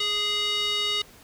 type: tone with band-pass filter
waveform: square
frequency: 415.3 Hz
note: G#4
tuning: in tune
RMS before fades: -26 dBFS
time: 0-1.02 s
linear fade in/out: 5 ms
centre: 3400 Hz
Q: 5.1
effects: pink hiss -51 dBFS RMS until 1.23 s